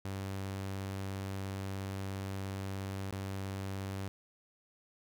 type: tone with dropouts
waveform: sawtooth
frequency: 97 Hz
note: G2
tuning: 18 cents flat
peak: -33 dBFS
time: 0.05-4.08 s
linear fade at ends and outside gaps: 0 ms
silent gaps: 3.11-3.126 s
effects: none